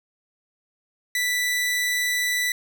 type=tone; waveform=sawtooth; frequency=1975.5 Hz; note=B6; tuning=in tune; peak=-18 dBFS; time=1.15-2.52 s; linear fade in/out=2 ms; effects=none